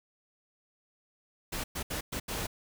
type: noise bursts at uneven times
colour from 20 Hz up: pink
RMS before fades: -35 dBFS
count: 5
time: 1.52-1.64 / 1.75-1.83 / 1.9-2.01 / 2.12-2.2 / 2.28-2.47 s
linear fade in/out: 10 ms
effects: none